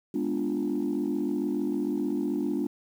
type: chord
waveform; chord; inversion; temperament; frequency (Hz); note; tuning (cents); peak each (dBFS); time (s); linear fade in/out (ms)
sine; G# diminished seventh; none; equal; 207.7 / 246.9 / 293.7 / 349.2; G#3 / B3 / D4 / F4; 0 / 0 / 0 / 0; -32 / -31 / -28 / -31; 0.14-2.67; 5
effects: tanh soft clip ceiling -20 dBFS + 9-bit